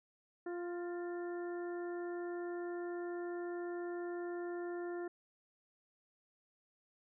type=harmonic tone with a mistuned harmonic; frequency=349.2 Hz; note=F4; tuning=in tune; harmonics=1 / 2 / 3 / 4 / 5; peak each=-39 / -49 / -57 / -54 / -55 dBFS; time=0.46-5.08 s; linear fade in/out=5 ms; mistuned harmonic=5; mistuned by=+29 cents; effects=none